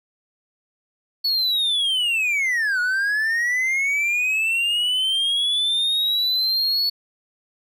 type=linear two-way sweep; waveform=triangle; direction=down then up; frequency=4435 to 1442 to 4435 Hz; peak=-17 dBFS; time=1.24-6.9 s; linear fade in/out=10 ms; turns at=2.8 s; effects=none